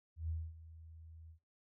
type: tone with ADSR envelope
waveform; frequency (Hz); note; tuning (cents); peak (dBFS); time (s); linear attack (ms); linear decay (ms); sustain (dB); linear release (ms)
sine; 80.9; E2; -32; -35; 0.16-1.39; 130; 240; -17; 92
effects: noise-tail reverb RT60 0.3 s tail -22 dB re dry